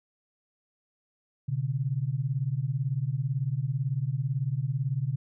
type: beating tone pair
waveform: sine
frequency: 124.8 / 142.8 Hz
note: B2 / D3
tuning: +19 / -48 cents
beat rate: 18 Hz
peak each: -29 dBFS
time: 1.48-5.16 s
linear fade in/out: 10 ms
effects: none